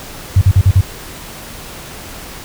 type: tone bursts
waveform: sine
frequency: 95.1 Hz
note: F#2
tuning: 48 cents sharp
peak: -4 dBFS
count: 5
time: 0.36-0.81 s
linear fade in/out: 5 ms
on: 54 ms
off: 45 ms
effects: pink hiss -31 dBFS RMS until 2.44 s

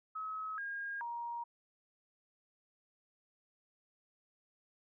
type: tone with pitch steps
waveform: sine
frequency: 1282 / 1622 / 943 Hz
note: E6 / G#6 / A#5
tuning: -49 / -41 / +20 cents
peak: -38 dBFS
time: 0.15-1.44 s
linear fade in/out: 10 ms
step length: 430 ms
effects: none

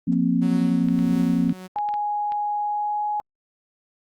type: chord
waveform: sine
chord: F suspended fourth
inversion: none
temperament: equal with one note detuned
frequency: 174.61 / 233.1 / 263.9 Hz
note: F3 / Bb3 / C4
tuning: 0 / 0 / +15 cents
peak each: -22 dBFS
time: 0.07-1.53 s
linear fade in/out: 10 ms
type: tone with tremolo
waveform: sawtooth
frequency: 185 Hz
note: F#3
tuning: in tune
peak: -27 dBFS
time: 0.41-1.68 s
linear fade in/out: 20 ms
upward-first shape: triangle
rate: 1.6 Hz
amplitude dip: 70%
type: clicks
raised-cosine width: 0.3 ms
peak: -24 dBFS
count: 8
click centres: 0.886 / 0.99 / 1.229 / 1.495 / 1.786 / 1.889 / 1.94 / 2.321 s
type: tone with pitch glide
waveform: sine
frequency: 830.6 to 836.9 Hz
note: G#5 to G#5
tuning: 0 to +13 cents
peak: -22 dBFS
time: 1.76-3.2 s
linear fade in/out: 0 ms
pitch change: +13 cents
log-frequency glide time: 2.59-3.05 s
effects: Opus 32 kbps

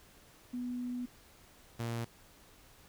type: tone pair in turn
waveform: sine / sawtooth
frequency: 246.4 / 116.72 Hz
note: B3 / A#2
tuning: -4 / +3 cents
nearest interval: octave + minor second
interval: 1293 cents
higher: first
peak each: -35 / -31 dBFS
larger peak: second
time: 0.53-1.06 / 1.79-2.05 s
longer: first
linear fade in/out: 10 ms
effects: pink hiss -60 dBFS RMS until 2.88 s

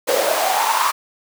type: noise with high-pass filter sweep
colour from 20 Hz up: pink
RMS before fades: -18 dBFS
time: 0.07-0.92 s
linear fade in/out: 20 ms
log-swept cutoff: 500 to 1100 Hz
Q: 6.8
effects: none

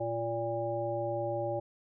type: harmonic tone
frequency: 115.7 Hz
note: A#2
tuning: 13 cents flat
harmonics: 1 / 3 / 5 / 7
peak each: -39 / -37 / -33 / -38 dBFS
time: 0-1.6 s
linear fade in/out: 10 ms
effects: none

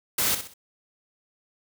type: noise with echo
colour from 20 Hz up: white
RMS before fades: -24 dBFS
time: 0.18-0.35 s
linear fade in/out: 5 ms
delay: 63 ms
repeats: 3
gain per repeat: -9 dB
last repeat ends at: 0.539 s
effects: none

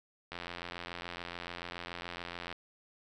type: click train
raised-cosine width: 0.3 ms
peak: -24 dBFS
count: 193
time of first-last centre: 0.32-2.527 s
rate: 87 Hz
effects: none

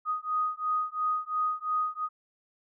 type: beating tone pair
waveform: sine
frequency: 1244.5 / 1247.4 Hz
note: D#6 / D#6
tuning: 0 / +4 cents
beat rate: 2.9 Hz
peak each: -30 dBFS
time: 0.05-2.09 s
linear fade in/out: 50 ms
effects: none

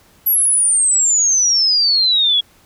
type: exponential sweep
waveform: sine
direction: down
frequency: 11840 to 3307 Hz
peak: -11 dBFS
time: 0.26-2.41 s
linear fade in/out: 10 ms
effects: pink hiss -51 dBFS RMS until 2.65 s

